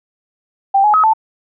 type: tone with pitch steps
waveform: sine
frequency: 786 / 841 / 1275 / 880 Hz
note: G5 / G#5 / D#6 / A5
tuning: +4 / +22 / +42 / 0 cents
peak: -8 dBFS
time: 0.74-1.136 s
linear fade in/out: 10 ms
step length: 99 ms
effects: none